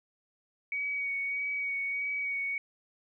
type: tone with vibrato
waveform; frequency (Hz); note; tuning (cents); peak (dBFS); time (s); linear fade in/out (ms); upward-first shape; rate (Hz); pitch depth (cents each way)
sine; 2250; C#7; +25; -30; 0.72-2.58; 2; sine; 1.6; 18
effects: 12-bit